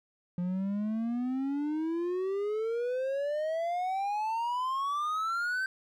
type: exponential sweep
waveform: triangle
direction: up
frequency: 174.61 to 1559 Hz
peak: -27 dBFS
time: 0.38-5.66 s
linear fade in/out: 2 ms
effects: none